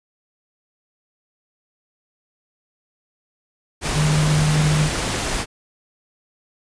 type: tone in noise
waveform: sine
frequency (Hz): 152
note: D#3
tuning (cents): -40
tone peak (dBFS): -15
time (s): 3.94-4.9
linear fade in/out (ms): 50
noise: pink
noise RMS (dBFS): -23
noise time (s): 3.81-5.46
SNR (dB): +5
effects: resampled to 22050 Hz